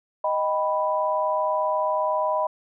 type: chord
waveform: sine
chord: Eb augmented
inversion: none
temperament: equal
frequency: 622.3 / 784 / 987.8 Hz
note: Eb5 / G5 / B5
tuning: 0 / 0 / 0 cents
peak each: -24 / -30 / -24 dBFS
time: 0.24-2.47 s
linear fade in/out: 5 ms
effects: none